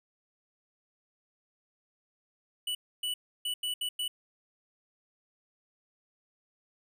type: tone bursts at uneven times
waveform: square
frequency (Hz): 2960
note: F#7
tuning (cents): 0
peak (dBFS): -31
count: 6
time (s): 2.67-2.75 / 3.03-3.14 / 3.45-3.54 / 3.63-3.74 / 3.81-3.89 / 3.99-4.08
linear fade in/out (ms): 5
effects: none